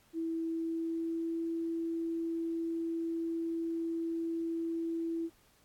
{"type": "tone with pitch glide", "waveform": "sine", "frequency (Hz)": [327.8, 331.2], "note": ["E4", "E4"], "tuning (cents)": [-10, 8], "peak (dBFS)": -32, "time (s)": [0.13, 5.3], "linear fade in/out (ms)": 50, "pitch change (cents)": 18, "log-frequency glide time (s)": [0.48, 1.42], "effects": ["pink hiss -66 dBFS RMS until 5.64 s", "AAC 64 kbps"]}